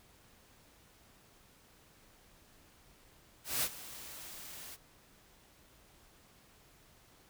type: noise with ADSR envelope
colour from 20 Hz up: white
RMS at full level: -31 dBFS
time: 3.44-4.77 s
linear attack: 190 ms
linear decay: 56 ms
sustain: -17 dB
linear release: 34 ms
effects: pink hiss -63 dBFS RMS until 7.29 s